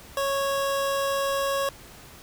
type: tone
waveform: 25% pulse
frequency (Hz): 552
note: C#5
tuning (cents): -7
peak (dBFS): -20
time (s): 0.17-1.69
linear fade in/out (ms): 2
effects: pink hiss -47 dBFS RMS until 2.22 s